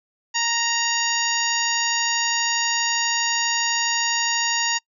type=harmonic tone with a mistuned harmonic; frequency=932.3 Hz; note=A#5; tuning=in tune; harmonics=1 / 2 / 3 / 4 / 5 / 6 / 7; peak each=-27 / -26 / -27 / -32 / -28 / -30 / -26 dBFS; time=0.34-4.79 s; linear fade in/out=20 ms; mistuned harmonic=7; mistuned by=+67 cents; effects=noise-tail reverb RT60 0.1 s tail -26 dB re dry